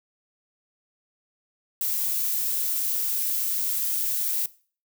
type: noise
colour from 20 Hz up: violet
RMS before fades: -26 dBFS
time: 1.81-4.46 s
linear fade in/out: 2 ms
effects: noise-tail reverb RT60 0.4 s tail -19 dB re dry